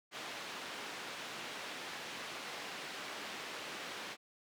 white band-pass noise, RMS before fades -45 dBFS, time 0.11-4.17 s, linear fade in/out 50 ms, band 200 to 3200 Hz, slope 12 dB/octave, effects none

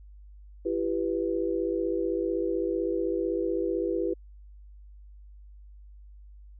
sine chord, E minor, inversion none, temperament equal with one note detuned, 336.2 / 392 / 493.9 Hz, E4 / G4 / B4, +34 / 0 / 0 cents, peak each -29 / -30 / -31 dBFS, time 0.65-4.14 s, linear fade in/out 10 ms, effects added 50 Hz sine -46 dBFS peak until 6.59 s

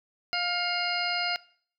harmonic tone with a mistuned harmonic, 704 Hz, F5, 14 cents sharp, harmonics 1 / 2 / 3 / 4 / 6 / 7, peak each -33 / -33 / -33 / -33 / -33 / -33 dBFS, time 0.33-1.36 s, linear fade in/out 0 ms, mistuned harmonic 3, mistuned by +28 cents, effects noise-tail reverb RT60 0.5 s tail -20 dB re dry

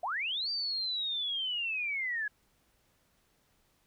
sine linear two-way sweep, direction up then down, 624 to 4699 to 1654 Hz, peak -31 dBFS, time 0.03-2.28 s, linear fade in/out 5 ms, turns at 0.5 s, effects pink hiss -71 dBFS RMS until 3.86 s

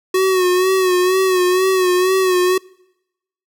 square tone with vibrato, 370 Hz, F#4, in tune, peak -13 dBFS, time 0.14-2.58 s, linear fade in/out 5 ms, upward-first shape sine, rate 2.1 Hz, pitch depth 49 cents each way, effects noise-tail reverb RT60 0.9 s tail -26 dB re dry

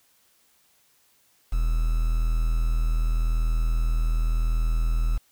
triangle tone with quantisation, 40.44 Hz, E1, 32 cents flat, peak -18 dBFS, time 1.52-5.18 s, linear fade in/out 10 ms, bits 7, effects white hiss -63 dBFS RMS until 5.31 s

